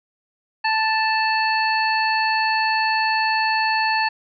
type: harmonic tone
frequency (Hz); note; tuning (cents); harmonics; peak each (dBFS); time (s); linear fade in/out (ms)
880; A5; 0; 1 / 2 / 3 / 5; -20 / -23 / -25 / -27; 0.64-4.09; 10
effects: none